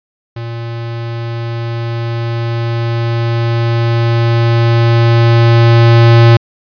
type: tone with level ramp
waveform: square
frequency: 116.54 Hz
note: A#2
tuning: in tune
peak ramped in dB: -21 to -3 dBFS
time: 0.36-6.37 s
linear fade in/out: 5 ms
effects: resampled to 11025 Hz